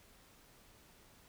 silence, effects pink hiss -63 dBFS RMS until 1.28 s

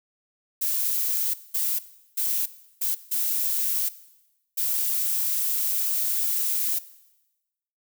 violet noise bursts at uneven times, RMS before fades -25 dBFS, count 6, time 0.61-1.34 / 1.54-1.79 / 2.17-2.46 / 2.81-2.95 / 3.11-3.89 / 4.57-6.79 s, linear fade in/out 10 ms, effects noise-tail reverb RT60 1.0 s tail -17 dB re dry

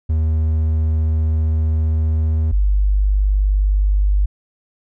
triangle / sine tone pair in turn, 78.8 / 49.73 Hz, D#2 / G1, +23 / +26 cents, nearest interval minor sixth, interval 797 cents, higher first, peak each -12 dBFS, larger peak neither, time 0.09-2.52 / 2.52-4.26 s, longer first, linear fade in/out 10 ms, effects none

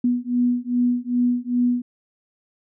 sine beating tone pair, 243.5 / 246 Hz, B3 / B3, -24 / -7 cents, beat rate 2.5 Hz, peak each -21 dBFS, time 0.04-1.82 s, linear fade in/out 5 ms, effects none

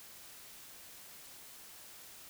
silence, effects white hiss -53 dBFS RMS until 2.29 s

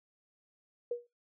sine tone with exponential decay, 480.1 Hz, B4, 49 cents flat, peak -28 dBFS, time 0.91-1.07 s, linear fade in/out 5 ms, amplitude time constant 33 ms, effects noise-tail reverb RT60 0.2 s tail -21 dB re dry

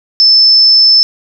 sine tone, 5270 Hz, E8, 1 cent flat, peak -3 dBFS, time 0.2-1.03 s, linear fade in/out 0 ms, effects none

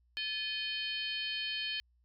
harmonic tone with a mistuned harmonic, 619 Hz, D#5, 9 cents flat, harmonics 3 / 4 / 5 / 6 / 7 / 8, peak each -43 / -41 / -37 / -50 / -41 / -52 dBFS, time 0.17-1.8 s, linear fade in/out 0 ms, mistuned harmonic 3, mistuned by -120 cents, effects added 60 Hz sine -67 dBFS peak until 2.04 s

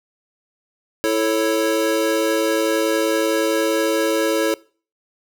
square chord, A major, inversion second, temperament equal with one note detuned, 329.6 / 440 / 550.9 Hz, E4 / A4 / C#5, 0 / 0 / -11 cents, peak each -22 dBFS, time 1.04-4.54 s, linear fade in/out 0 ms, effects noise-tail reverb RT60 0.4 s tail -22 dB re dry

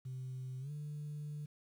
sine tone with pitch glide, 129.3 to 148.53 Hz, C3 to D3, -20 to +20 cents, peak -39 dBFS, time 0.05-1.46 s, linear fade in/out 10 ms, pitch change +240 cents, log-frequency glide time 0.6-0.71 s, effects tanh soft clip ceiling -38 dBFS + 11-bit

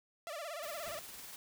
sawtooth tone with vibrato, 630 Hz, D#5, 21 cents sharp, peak -37 dBFS, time 0.27-0.99 s, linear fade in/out 0 ms, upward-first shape sine, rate 17 Hz, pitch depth 160 cents each way
white noise with tremolo, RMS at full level -48 dBFS, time 0.63-1.36 s, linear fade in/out 0 ms, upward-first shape sine, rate 20 Hz, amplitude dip 30%
pink noise with exponential decay, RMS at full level -48 dBFS, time 0.86-1.17 s, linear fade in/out 5 ms, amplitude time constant 66 ms
effects none

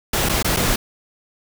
pink noise with dropouts, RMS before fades -19 dBFS, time 0.13-0.76 s, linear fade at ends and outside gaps 5 ms, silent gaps 0.289-0.294 / 0.427-0.445 / 0.565-0.569 s, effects none

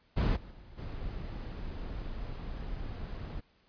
brown noise with level steps, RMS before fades -26 / -46 / -50 / -39 dBFS, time 0.16-3.41 s, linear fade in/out 20 ms, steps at 0.35 / 0.5 / 0.77 s, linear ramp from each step 20 ms, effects pink hiss -68 dBFS RMS until 3.68 s + resampled to 11025 Hz

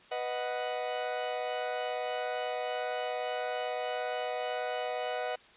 40% pulse chord, B major, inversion none, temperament equal, 493.9 / 622.3 / 740 Hz, B4 / D#5 / F#5, 0 / 0 / 0 cents, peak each -36 / -36 / -35 dBFS, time 0.11-5.36 s, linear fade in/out 10 ms, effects white hiss -57 dBFS RMS until 5.56 s + resampled to 8000 Hz

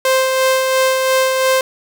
sawtooth tone with tremolo, 523.3 Hz, C5, in tune, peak -7 dBFS, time 0.05-1.61 s, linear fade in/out 2 ms, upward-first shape sine, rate 2.9 Hz, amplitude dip 35%, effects 7-bit

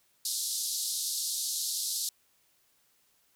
pink band-pass noise, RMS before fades -33 dBFS, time 0.25-2.09 s, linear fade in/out 2 ms, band 3900 to 13000 Hz, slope 48 dB/octave, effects white hiss -69 dBFS RMS until 3.35 s

